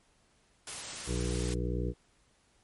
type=noise; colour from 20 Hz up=white; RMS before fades=-40 dBFS; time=0.67-1.54 s; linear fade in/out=2 ms
type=harmonic tone; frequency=60.6 Hz; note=B1; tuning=32 cents flat; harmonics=1 / 2 / 3 / 5 / 6 / 7 / 8; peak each=-33 / -36 / -38 / -40 / -41 / -41 / -42 dBFS; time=1.06-1.94 s; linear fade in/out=50 ms
effects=pink hiss -68 dBFS RMS until 2.63 s + MP3 48 kbps